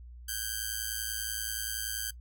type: ring-modulated tone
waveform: 5% pulse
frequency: 1568 Hz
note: G6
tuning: in tune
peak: -19 dBFS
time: 0.28-2.11 s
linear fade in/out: 10 ms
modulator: 55.2 Hz
effects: noise-tail reverb RT60 0.1 s tail -21 dB re dry + added 60 Hz sine -45 dBFS peak until 2.2 s